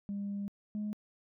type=tone pair in turn; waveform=sine; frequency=201.1 / 210 Hz; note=G3 / G#3; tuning=+44 / +19 cents; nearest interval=minor second; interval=75 cents; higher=second; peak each=-33 / -32 dBFS; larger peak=second; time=0.09-0.48 / 0.75-0.93 s; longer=first; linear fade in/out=0 ms; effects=tanh soft clip ceiling -31 dBFS